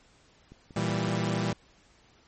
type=click train; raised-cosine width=3 ms; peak=-34 dBFS; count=4; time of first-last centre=0.52-1.084 s; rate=5.32 Hz
type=chord; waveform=sawtooth; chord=E diminished; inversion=second; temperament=equal; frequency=116.54 / 164.81 / 196 Hz; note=Bb2 / E3 / G3; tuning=0 / 0 / 0 cents; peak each=-27 dBFS; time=0.76-1.53 s; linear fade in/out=5 ms
effects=pink hiss -61 dBFS RMS until 2.27 s + MP3 32 kbps